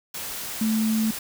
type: tone in noise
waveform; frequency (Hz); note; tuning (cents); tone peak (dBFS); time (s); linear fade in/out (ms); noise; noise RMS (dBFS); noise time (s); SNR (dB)
sine; 220; A3; 0; -20; 0.61-1.11; 5; white; -33; 0.14-1.19; +10
effects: none